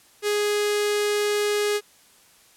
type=tone with notch filter; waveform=sawtooth; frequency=415.3 Hz; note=G#4; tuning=in tune; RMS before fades=-23 dBFS; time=0.22-1.81 s; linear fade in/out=50 ms; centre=930 Hz; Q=1.2; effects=white hiss -55 dBFS RMS until 2.56 s + low-pass 12000 Hz 12 dB/octave